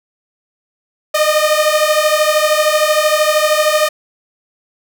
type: beating tone pair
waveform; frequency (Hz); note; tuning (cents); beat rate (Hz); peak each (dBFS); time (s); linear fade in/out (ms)
sawtooth; 605 / 618; D#5 / D#5; -49 / -12; 13; -10; 1.14-3.89; 10
effects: none